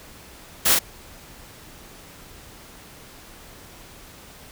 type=noise with echo; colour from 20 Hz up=white; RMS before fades=-18 dBFS; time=0.65-0.75 s; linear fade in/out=10 ms; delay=42 ms; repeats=1; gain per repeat=-2 dB; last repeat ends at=0.792 s; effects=pink hiss -45 dBFS RMS until 4.51 s